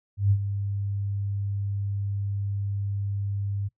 sine tone with ADSR envelope, 100 Hz, G2, 35 cents sharp, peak -16 dBFS, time 0.17-3.69 s, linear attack 140 ms, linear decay 66 ms, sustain -10 dB, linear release 22 ms, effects noise-tail reverb RT60 0.1 s tail -20 dB re dry

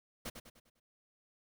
pink noise with echo, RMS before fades -41 dBFS, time 0.25-0.3 s, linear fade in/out 10 ms, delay 100 ms, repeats 5, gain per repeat -7 dB, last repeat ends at 0.8 s, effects none

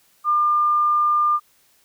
sine tone, 1200 Hz, D6, 37 cents sharp, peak -15 dBFS, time 0.24-1.4 s, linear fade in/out 50 ms, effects white hiss -59 dBFS RMS until 1.84 s

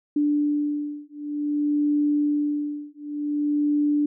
sine beating tone pair, 293.7 / 294.24 Hz, D4 / D4, 0 / +3 cents, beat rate 0.54 Hz, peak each -24 dBFS, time 0.16-4.06 s, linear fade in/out 5 ms, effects none

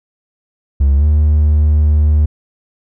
triangle tone with pitch glide, 69.3 to 75.57 Hz, C#2 to D#2, 0 to -50 cents, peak -5 dBFS, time 0.8-2.26 s, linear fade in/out 10 ms, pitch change +150 cents, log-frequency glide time 0.96-1.05 s, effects tanh soft clip ceiling -1 dBFS

